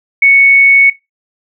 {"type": "tone", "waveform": "sine", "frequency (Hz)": 2217, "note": "C#7", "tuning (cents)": 0, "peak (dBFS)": -3, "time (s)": [0.22, 0.9], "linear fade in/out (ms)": 5, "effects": ["noise-tail reverb RT60 0.2 s tail -19 dB re dry"]}